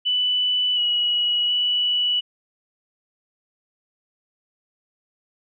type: tone with pitch steps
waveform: sine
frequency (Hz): 2982 / 2918 / 2951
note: F#7 / F#7 / F#7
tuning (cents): +13 / -25 / -5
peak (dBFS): -18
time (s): 0.05-2.21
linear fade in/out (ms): 20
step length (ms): 720
effects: none